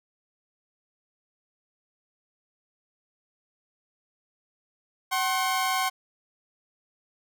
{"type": "tone pair together", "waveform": "sawtooth", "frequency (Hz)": [756, 1069.1], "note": ["F#5", "C6"], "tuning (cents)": [37, 37], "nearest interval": "tritone", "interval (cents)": 600, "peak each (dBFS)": -23, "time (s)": [5.11, 5.9], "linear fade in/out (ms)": 20, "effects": []}